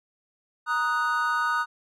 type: chord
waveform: triangle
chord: D# minor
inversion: second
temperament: equal with one note detuned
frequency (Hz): 938.3 / 1244.5 / 1480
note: A#5 / D#6 / F#6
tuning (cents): +11 / 0 / 0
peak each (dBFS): -28 / -24 / -25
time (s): 0.66-1.66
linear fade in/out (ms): 50
effects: none